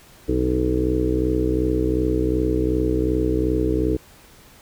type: harmonic tone with a mistuned harmonic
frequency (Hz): 62.7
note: B1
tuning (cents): +27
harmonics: 1 / 2 / 3 / 4 / 5 / 6 / 7 / 8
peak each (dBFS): -24 / -28 / -33 / -32 / -22 / -28 / -24 / -34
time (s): 0.28-3.97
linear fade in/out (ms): 10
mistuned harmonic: 4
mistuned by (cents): +57
effects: pink hiss -49 dBFS RMS until 4.61 s